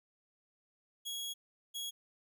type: tone pair in turn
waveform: sawtooth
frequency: 3322 / 3322 Hz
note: G#7 / G#7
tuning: 0 / 0 cents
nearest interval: unison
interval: 0 cents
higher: neither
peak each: -35 / -35 dBFS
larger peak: neither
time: 1.05-1.34 / 1.74-1.91 s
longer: first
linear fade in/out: 20 ms
effects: none